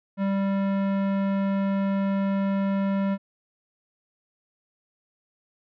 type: tone with tanh clipping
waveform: sine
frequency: 196.1 Hz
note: G3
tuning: 1 cent sharp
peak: -24 dBFS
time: 0.17-3.18 s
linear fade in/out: 50 ms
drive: 18 dB
effects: none

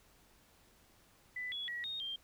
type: tone with pitch steps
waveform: sine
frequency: 1994 / 3377 / 1920 / 3712 / 3179 Hz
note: B6 / G#7 / B6 / A#7 / G7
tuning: +16 / +28 / -49 / -8 / +24 cents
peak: -38 dBFS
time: 1.36-2.16 s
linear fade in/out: 5 ms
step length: 160 ms
effects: pink hiss -66 dBFS RMS until 2.23 s

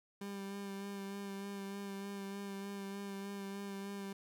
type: tone with vibrato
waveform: 30% pulse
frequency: 198.3 Hz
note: G3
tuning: 20 cents sharp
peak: -39 dBFS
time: 0.21-4.13 s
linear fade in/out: 5 ms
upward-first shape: sine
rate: 3.3 Hz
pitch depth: 20 cents each way
effects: none

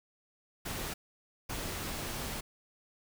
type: noise bursts at uneven times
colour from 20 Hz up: pink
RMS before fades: -38 dBFS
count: 2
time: 0.65-0.94 / 1.49-2.41 s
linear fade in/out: 10 ms
effects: none

